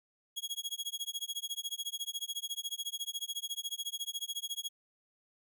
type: tone with tremolo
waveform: sawtooth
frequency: 3314 Hz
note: G#7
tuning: 4 cents flat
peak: -30 dBFS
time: 0.36-4.69 s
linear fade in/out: 20 ms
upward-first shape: sine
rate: 14 Hz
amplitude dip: 100%
effects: none